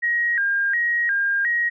sine tone with vibrato, 1744 Hz, A6, 16 cents flat, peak -18 dBFS, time 0.02-1.7 s, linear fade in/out 20 ms, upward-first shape square, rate 1.4 Hz, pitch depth 140 cents each way, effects none

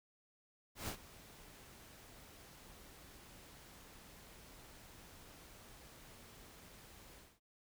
pink noise with ADSR envelope, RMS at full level -41 dBFS, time 0.75-7.4 s, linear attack 130 ms, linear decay 83 ms, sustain -17 dB, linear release 230 ms, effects none

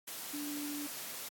sine tone in noise, 291.5 Hz, D4, 13 cents flat, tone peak -38 dBFS, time 0.33-0.87 s, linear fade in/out 10 ms, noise white, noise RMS -43 dBFS, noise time 0.07-1.29 s, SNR +2 dB, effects high-pass 150 Hz 12 dB/octave + AAC 64 kbps

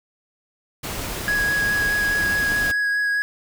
pink noise, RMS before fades -29 dBFS, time 0.83-2.72 s, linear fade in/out 10 ms
triangle tone with vibrato, 1661.2 Hz, G#6, in tune, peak -17 dBFS, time 1.28-3.22 s, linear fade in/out 0 ms, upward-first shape sine, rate 4.8 Hz, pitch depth 12 cents each way
effects none

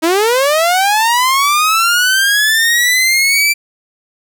sawtooth linear sweep, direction up, 310.8 to 2349 Hz, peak -6 dBFS, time 0.02-3.54 s, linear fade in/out 20 ms, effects none

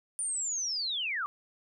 sine linear sweep, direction down, 9350 to 1111 Hz, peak -30 dBFS, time 0.19-1.26 s, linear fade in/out 0 ms, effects none

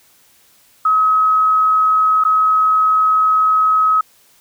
sine tone with dropouts, 1276 Hz, D#6, 43 cents sharp, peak -10 dBFS, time 0.85-4.01 s, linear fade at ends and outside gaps 5 ms, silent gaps 2.239-2.249 s, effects white hiss -52 dBFS RMS until 4.4 s

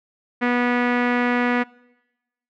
sawtooth tone with low-pass filter, 244.2 Hz, B3, 19 cents flat, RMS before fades -20 dBFS, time 0.41-1.64 s, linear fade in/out 20 ms, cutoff 2000 Hz, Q 3, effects noise-tail reverb RT60 1.0 s tail -24 dB re dry

